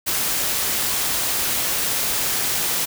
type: noise with ADSR envelope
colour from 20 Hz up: white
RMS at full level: -20 dBFS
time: 0.06-2.86 s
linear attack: 22 ms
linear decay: 4 ms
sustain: -2 dB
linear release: 19 ms
effects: none